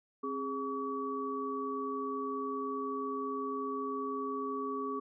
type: tone cluster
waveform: sine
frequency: 267.2 / 412.7 / 1137 Hz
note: C4 / G#4 / C#6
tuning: +36 / -11 / +44 cents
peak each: -39 / -38 / -37 dBFS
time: 0.23-5 s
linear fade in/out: 10 ms
effects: none